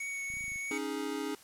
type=tone with vibrato; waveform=square; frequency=2227 Hz; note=C#7; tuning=7 cents sharp; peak=-36 dBFS; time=0-0.78 s; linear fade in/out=5 ms; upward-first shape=triangle; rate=3.1 Hz; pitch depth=12 cents each way
type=clicks; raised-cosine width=5 ms; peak=-40 dBFS; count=8; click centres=0.302 / 0.339 / 0.37 / 0.409 / 0.441 / 0.481 / 0.519 / 0.559 s
type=chord; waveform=square; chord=C# suspended second; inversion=none; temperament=equal; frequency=277.2 / 311.1 / 415.3 Hz; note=C#4 / D#4 / G#4; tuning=0 / 0 / 0 cents; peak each=-39 dBFS; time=0.71-1.35 s; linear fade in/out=2 ms
effects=white hiss -56 dBFS RMS until 1.43 s + low-pass 12000 Hz 12 dB/octave